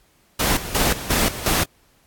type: noise with tremolo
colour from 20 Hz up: pink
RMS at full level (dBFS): -19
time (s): 0.39-1.64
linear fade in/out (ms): 10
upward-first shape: square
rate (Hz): 2.8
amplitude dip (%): 75
effects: pink hiss -59 dBFS RMS until 2.06 s + AAC 64 kbps